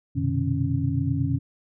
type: tone cluster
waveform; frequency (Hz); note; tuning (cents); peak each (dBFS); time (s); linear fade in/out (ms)
sine; 91.5 / 121.5 / 129.9 / 151.6 / 275; F#2 / B2 / C3 / D#3 / C#4; -19 / -28 / -12 / -45 / -14; -28; 0.15-1.39; 20
effects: none